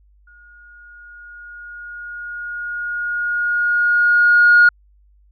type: tone with exponential growth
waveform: sine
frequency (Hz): 1435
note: F6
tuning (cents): +47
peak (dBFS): -5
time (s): 0.27-4.69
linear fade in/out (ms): 5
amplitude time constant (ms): 960
effects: tanh soft clip ceiling -3 dBFS + added 50 Hz sine -50 dBFS peak until 5.31 s